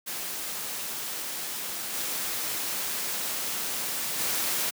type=noise with level steps; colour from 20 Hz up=white; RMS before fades=-34 / -31 / -28 dBFS; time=0.06-4.71 s; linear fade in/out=20 ms; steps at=1.93 / 4.18 s; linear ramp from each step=20 ms; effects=high-pass 150 Hz 12 dB/octave